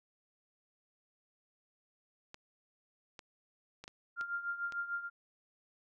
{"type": "clicks", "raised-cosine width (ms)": 0.2, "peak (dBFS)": -30, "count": 6, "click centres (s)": [2.344, 3.192, 3.84, 3.879, 4.211, 4.723]}
{"type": "tone with tremolo", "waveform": "sine", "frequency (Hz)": 1396.9, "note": "F6", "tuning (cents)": 0, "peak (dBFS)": -32, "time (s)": [4.16, 5.1], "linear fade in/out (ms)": 50, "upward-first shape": "triangle", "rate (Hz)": 6.7, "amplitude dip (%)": 80}
{"effects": []}